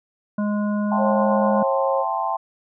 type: harmonic tone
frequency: 207.7 Hz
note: G#3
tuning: in tune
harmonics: 1 / 3 / 5 / 7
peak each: -20 / -30 / -34 / -37 dBFS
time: 0.38-1.63 s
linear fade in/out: 5 ms
type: chord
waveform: sine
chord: A minor seventh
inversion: second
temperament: equal with one note detuned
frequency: 668.5 / 784 / 880 / 1046.5 Hz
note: E5 / G5 / A5 / C6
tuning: +24 / 0 / 0 / 0 cents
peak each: -28 / -26 / -26 / -26 dBFS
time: 0.91-2.37 s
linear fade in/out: 10 ms
type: tone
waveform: sine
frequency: 541 Hz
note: C#5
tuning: 42 cents flat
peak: -20 dBFS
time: 0.97-2.05 s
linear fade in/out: 50 ms
effects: none